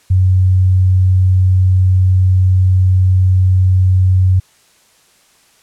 sine tone, 93 Hz, F#2, 9 cents sharp, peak -7 dBFS, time 0.1-4.4 s, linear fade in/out 10 ms, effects white hiss -51 dBFS RMS until 5.62 s + low-pass 10000 Hz 12 dB/octave

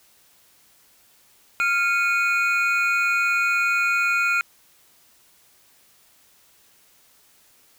triangle tone cluster, 1393 / 2211 / 2474 Hz, F6 / C#7 / D#7, -5 / -5 / -10 cents, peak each -19 / -27 / -21 dBFS, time 1.6-4.41 s, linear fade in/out 0 ms, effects white hiss -57 dBFS RMS until 7.78 s

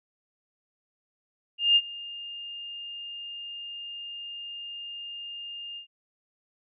sine tone with ADSR envelope, 2816 Hz, F7, 14 cents sharp, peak -15 dBFS, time 1.58-5.87 s, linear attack 180 ms, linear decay 48 ms, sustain -21 dB, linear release 100 ms, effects none

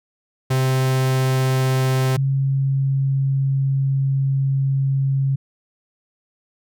45% pulse / sine tone pair in turn, 130.81 / 136.02 Hz, C3 / C#3, 0 / -32 cents, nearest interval minor second, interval 68 cents, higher second, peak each -16 dBFS, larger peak neither, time 0.5-2.17 / 2.17-5.36 s, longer second, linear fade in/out 10 ms, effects none

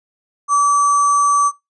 sine tone with sample-and-hold, 1148 Hz, D6, 40 cents flat, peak -10 dBFS, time 0.48-1.52 s, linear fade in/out 50 ms, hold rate 7350 Hz, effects noise-tail reverb RT60 0.2 s tail -23 dB re dry + resampled to 22050 Hz

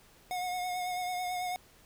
square tone with vibrato, 725 Hz, F#5, 35 cents flat, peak -33 dBFS, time 0.31-1.56 s, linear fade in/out 0 ms, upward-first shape triangle, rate 9.1 Hz, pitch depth 31 cents each way, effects pink hiss -60 dBFS RMS until 1.85 s

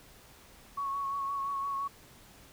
sine tone with vibrato, 1108.7 Hz, C#6, in tune, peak -31 dBFS, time 0.77-1.88 s, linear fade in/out 10 ms, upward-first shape sine, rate 5.8 Hz, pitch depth 24 cents each way, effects pink hiss -56 dBFS RMS until 2.52 s

